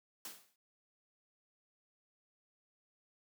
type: noise with exponential decay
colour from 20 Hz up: white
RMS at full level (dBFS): -43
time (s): 0.25-0.56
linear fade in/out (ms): 2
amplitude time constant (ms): 67
effects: high-pass 150 Hz 12 dB/octave